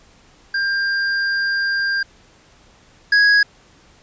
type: tone pair in turn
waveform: square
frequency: 1595 / 1659.1 Hz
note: G6 / G#6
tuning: +30 / -2 cents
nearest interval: minor second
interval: 68 cents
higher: second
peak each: -18 / -11 dBFS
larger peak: second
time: 0.54-2.03 / 3.12-3.43 s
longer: first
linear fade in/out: 5 ms
effects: pink hiss -51 dBFS RMS until 4.02 s + resampled to 16000 Hz